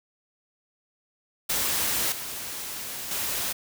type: noise with level steps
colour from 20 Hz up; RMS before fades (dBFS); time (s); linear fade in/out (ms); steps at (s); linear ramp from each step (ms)
white; -26 / -35 / -29; 1.49-3.53; 10; 2.12 / 3.11; 2
effects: none